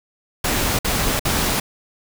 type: noise bursts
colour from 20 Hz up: pink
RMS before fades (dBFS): -20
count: 3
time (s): 0.44-1.6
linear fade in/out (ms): 5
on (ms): 350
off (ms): 55
effects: none